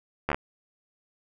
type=slowing click train; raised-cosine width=0.5 ms; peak=-11 dBFS; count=5; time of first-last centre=0.29-0.345 s; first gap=13 ms; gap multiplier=1.04; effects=none